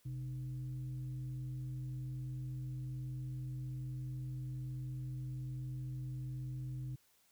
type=tone with frequency modulation; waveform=sine; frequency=129.1 Hz; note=C3; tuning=23 cents flat; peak=-39 dBFS; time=0.05-6.96 s; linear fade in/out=10 ms; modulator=177 Hz; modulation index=0.34; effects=white hiss -71 dBFS RMS until 7.31 s